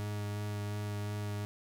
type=tone with vibrato; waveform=40% pulse; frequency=103.6 Hz; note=G#2; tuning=4 cents flat; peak=-34 dBFS; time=0-1.45 s; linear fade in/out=0 ms; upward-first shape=sine; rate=2.8 Hz; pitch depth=11 cents each way; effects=none